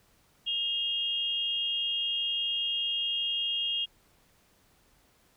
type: tone pair together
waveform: sine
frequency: 2829 / 3254 Hz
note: F7 / G#7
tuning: +22 / -36 cents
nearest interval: major second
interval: 242 cents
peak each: -31 / -30 dBFS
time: 0.46-3.86 s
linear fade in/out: 20 ms
effects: pink hiss -65 dBFS RMS until 5.36 s